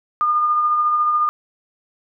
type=tone with tremolo; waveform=sine; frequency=1215 Hz; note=D#6; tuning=42 cents flat; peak=-13 dBFS; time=0.21-1.29 s; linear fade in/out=0 ms; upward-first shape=triangle; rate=14 Hz; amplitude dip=35%; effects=none